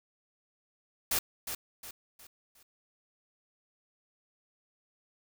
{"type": "noise with echo", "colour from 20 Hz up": "white", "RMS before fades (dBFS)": -29, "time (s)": [1.11, 1.19], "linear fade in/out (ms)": 5, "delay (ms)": 360, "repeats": 4, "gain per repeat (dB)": -8, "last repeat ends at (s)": 2.63, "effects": []}